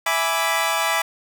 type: chord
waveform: 20% pulse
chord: E dominant seventh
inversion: none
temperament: equal with one note detuned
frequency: 659.3 / 830.6 / 987.8 / 1171.3 Hz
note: E5 / G#5 / B5 / D6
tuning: 0 / 0 / 0 / -5 cents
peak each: -20 dBFS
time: 0.06-1.02 s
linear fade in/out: 5 ms
effects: none